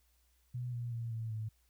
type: tone with pitch steps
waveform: sine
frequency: 123.47 / 119.82 / 116.27 / 112.83 / 109.49 Hz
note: B2 / A#2 / A#2 / A2 / A2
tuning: 0 / +48 / -4 / +44 / -8 cents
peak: -36 dBFS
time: 0.54-1.49 s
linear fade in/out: 10 ms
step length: 190 ms
effects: added 60 Hz sine -70 dBFS peak until 1.69 s + white hiss -75 dBFS RMS until 1.69 s